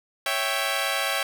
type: chord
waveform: 10% pulse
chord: C# diminished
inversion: none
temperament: equal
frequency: 554.4 / 659.3 / 784 Hz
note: C#5 / E5 / G5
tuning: 0 / 0 / 0 cents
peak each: -20 dBFS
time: 0.26-1.23 s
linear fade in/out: 2 ms
effects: none